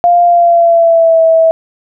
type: tone with pitch glide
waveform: sine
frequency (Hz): 698.5 to 651.7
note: F5 to E5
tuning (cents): 0 to -20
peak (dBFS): -4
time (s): 0.04-1.51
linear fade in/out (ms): 0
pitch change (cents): -120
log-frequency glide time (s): 0.24-1.22
effects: none